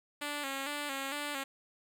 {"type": "tone with vibrato", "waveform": "5% pulse", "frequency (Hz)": 281.9, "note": "C#4", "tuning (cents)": 29, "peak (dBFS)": -24, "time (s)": [0.21, 1.44], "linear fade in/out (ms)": 10, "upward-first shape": "square", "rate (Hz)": 2.2, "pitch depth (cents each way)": 62, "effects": []}